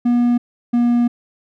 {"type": "tone pair in turn", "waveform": "triangle", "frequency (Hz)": [241.1, 239.4], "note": ["B3", "A#3"], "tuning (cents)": [-41, 46], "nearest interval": "unison", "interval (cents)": 13, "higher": "first", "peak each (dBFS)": -10, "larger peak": "neither", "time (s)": [[0.05, 0.38], [0.73, 1.08]], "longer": "second", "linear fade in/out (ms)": 10, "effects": []}